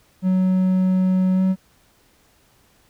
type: tone with pitch glide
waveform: triangle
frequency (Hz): 186 to 188.27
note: F#3 to F#3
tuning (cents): +9 to +30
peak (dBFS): -13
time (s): 0.22-1.56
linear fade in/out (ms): 50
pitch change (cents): +21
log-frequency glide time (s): 1.34-1.42
effects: pink hiss -58 dBFS RMS until 2.89 s